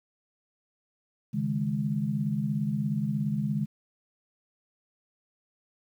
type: chord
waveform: sine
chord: C# suspended second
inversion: none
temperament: equal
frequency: 138.59 / 155.56 / 207.7 Hz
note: C#3 / D#3 / G#3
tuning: 0 / 0 / 0 cents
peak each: -31 / -31 / -29 dBFS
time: 1.33-3.66 s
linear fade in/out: 20 ms
effects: 10-bit